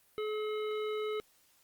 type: harmonic tone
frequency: 427.4 Hz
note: G#4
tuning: 50 cents sharp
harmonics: 1 / 3 / 5 / 7 / 9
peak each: -33 / -43 / -47 / -50 / -52 dBFS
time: 0.18-1.2 s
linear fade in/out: 0 ms
effects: white hiss -67 dBFS RMS until 1.63 s + Opus 32 kbps